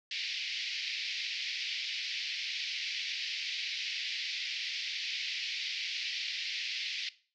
pink band-pass noise, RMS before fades -37 dBFS, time 0.11-7.09 s, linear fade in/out 2 ms, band 2100 to 5200 Hz, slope 48 dB/octave, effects noise-tail reverb RT60 0.4 s tail -18 dB re dry

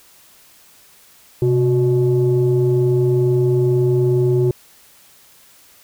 sine tone pair together, 129.44 / 366.1 Hz, C3 / F#4, -18 / -18 cents, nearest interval octave + tritone, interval 1800 cents, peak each -14 dBFS, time 1.42-4.51 s, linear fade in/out 2 ms, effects tanh soft clip ceiling -8 dBFS + white hiss -49 dBFS RMS until 5.83 s

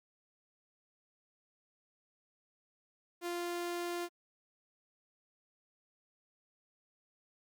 sawtooth tone, 348.1 Hz, F4, 6 cents flat, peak -32 dBFS, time 3.21-4.09 s, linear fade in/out 50 ms, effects Opus 48 kbps

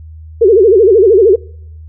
sine tone with vibrato, 415.3 Hz, G#4, in tune, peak -3 dBFS, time 0.41-1.36 s, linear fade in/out 10 ms, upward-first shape sine, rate 13 Hz, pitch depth 220 cents each way, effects noise-tail reverb RT60 0.7 s tail -25 dB re dry + added 79 Hz sine -29 dBFS peak until 1.88 s

